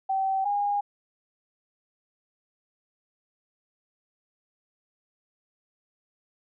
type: tone pair in turn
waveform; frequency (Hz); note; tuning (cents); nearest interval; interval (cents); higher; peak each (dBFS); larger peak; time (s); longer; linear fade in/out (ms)
sine; 771 / 815.4; G5 / G#5; -29 / -32; minor second; 97; second; -23; neither; 0.09-0.45 / 0.45-0.81; neither; 10
effects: none